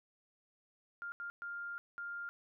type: tone bursts at uneven times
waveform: sine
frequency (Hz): 1401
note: F6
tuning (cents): +5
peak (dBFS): -40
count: 4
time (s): 1.02-1.12 / 1.2-1.3 / 1.42-1.78 / 1.98-2.29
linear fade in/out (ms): 0
effects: none